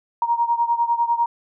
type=beating tone pair; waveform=sine; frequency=936 / 946 Hz; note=A#5 / A#5; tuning=+7 / +25 cents; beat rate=10 Hz; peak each=-19 / -22 dBFS; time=0.22-1.26 s; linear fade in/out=2 ms; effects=none